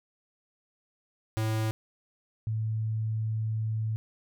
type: tone pair in turn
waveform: square / sine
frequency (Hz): 110 / 110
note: A2 / A2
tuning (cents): 0 / 0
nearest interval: unison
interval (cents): 0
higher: neither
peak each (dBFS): -27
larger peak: neither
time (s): 1.37-1.71 / 2.47-3.96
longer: second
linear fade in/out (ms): 0
effects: none